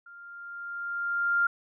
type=tone with level ramp; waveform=sine; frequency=1397 Hz; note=F6; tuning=in tune; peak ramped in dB=-46 to -20 dBFS; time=0.06-1.47 s; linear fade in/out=5 ms; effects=none